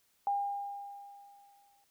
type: tone with exponential decay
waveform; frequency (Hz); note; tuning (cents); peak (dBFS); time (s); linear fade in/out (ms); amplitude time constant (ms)
sine; 805; G5; +46; -27; 0.27-1.84; 1; 340
effects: white hiss -72 dBFS RMS until 1.9 s